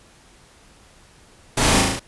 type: noise with echo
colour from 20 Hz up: pink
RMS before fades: -19 dBFS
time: 1.57-1.81 s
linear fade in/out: 5 ms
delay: 37 ms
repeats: 5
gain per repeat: -2 dB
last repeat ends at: 1.995 s
effects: pink hiss -51 dBFS RMS until 2.07 s + resampled to 24000 Hz